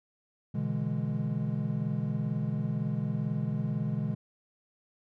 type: chord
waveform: triangle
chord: E dominant seventh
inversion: second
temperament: equal with one note detuned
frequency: 122.69 / 146.83 / 164.81 / 207.7 Hz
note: B2 / D3 / E3 / G#3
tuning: -11 / 0 / 0 / 0 cents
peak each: -32 / -31 / -34 / -32 dBFS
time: 0.54-4.15 s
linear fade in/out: 10 ms
effects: none